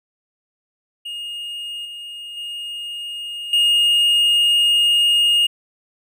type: tone with level steps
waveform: triangle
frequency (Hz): 2849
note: F7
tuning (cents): +34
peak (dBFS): -25 / -29 / -25 / -11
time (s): 1.05-5.47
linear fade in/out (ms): 10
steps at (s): 1.85 / 2.37 / 3.53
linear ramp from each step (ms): 2
effects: none